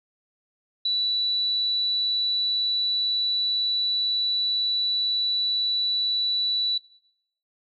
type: tone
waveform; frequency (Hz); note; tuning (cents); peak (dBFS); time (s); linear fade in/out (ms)
sine; 3951; B7; 0; -21; 0.85-6.78; 5
effects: noise-tail reverb RT60 0.7 s tail -20 dB re dry